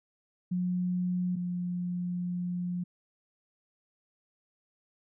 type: tone pair in turn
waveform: sine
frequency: 180 / 177.62 Hz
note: F#3 / F3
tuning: -47 / +30 cents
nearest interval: unison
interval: 23 cents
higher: first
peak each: -27 / -30 dBFS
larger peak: first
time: 0.51-1.36 / 1.36-2.84 s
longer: second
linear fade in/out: 10 ms
effects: none